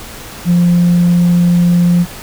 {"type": "tone", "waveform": "sine", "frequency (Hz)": 174.61, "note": "F3", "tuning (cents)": 0, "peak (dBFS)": -5, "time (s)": [0.45, 2.06], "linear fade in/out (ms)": 50, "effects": ["tanh soft clip ceiling -4 dBFS", "pink hiss -30 dBFS RMS until 2.22 s"]}